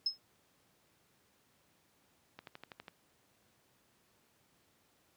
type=tone with exponential decay; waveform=sine; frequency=5170 Hz; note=E8; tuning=34 cents flat; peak=-26 dBFS; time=0.06-0.18 s; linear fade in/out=5 ms; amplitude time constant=25 ms
type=click train; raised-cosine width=0.3 ms; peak=-31 dBFS; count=7; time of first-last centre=2.39-2.882 s; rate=12.2 Hz
effects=pink hiss -71 dBFS RMS until 5.16 s + high-pass 100 Hz 12 dB/octave